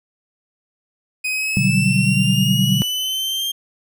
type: exponential sweep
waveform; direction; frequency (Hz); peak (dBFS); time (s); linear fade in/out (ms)
40% pulse; up; 2500 to 3199; -19; 1.24-3.52; 10
type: chord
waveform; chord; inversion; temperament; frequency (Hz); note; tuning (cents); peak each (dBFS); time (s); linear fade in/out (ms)
sine; G major seventh; first; equal with one note detuned; 123.47 / 146.83 / 185 / 194.53; B2 / D3 / F#3 / G3; 0 / 0 / 0 / -13; -20; 1.57-2.82; 0
effects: none